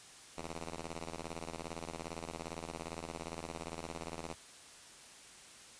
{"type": "ring-modulated tone", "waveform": "5% pulse", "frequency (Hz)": 82.41, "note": "E2", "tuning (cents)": 0, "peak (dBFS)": -28, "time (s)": [0.37, 4.35], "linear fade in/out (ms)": 5, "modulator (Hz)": 91.1, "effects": ["white hiss -55 dBFS RMS until 5.79 s", "resampled to 22050 Hz"]}